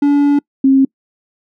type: tone pair in turn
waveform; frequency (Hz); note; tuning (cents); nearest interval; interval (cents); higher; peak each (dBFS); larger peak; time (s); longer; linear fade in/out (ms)
triangle / sine; 286.6 / 268.7; D4 / C4; -42 / +46; minor second; 112; first; -6; neither; 0.02-0.39 / 0.64-0.85; first; 5
effects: noise-tail reverb RT60 0.1 s tail -26 dB re dry